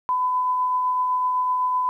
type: tone with tremolo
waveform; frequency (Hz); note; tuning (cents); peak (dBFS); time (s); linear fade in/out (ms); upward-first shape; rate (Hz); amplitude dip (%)
sine; 1005; B5; +30; -18; 0.09-1.89; 0; triangle; 7.9; 25
effects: 10-bit